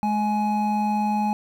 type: tone pair together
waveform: triangle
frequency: 211 / 839.1 Hz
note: G#3 / G#5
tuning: +28 / +18 cents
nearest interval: 2 octaves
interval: 2390 cents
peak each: -21 dBFS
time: 0.03-1.33 s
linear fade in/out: 0 ms
effects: 9-bit